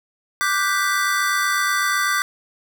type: chord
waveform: square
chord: G major seventh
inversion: second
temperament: equal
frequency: 1174.7 / 1480 / 1568 / 1975.5 Hz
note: D6 / F#6 / G6 / B6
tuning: 0 / 0 / 0 / 0 cents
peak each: -23 / -27 / -24 / -25 dBFS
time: 0.41-2.22 s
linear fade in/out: 0 ms
effects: 9-bit